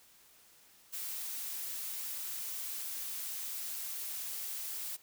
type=noise; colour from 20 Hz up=blue; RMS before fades=-40 dBFS; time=0.92-4.97 s; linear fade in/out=20 ms; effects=white hiss -62 dBFS RMS until 5.02 s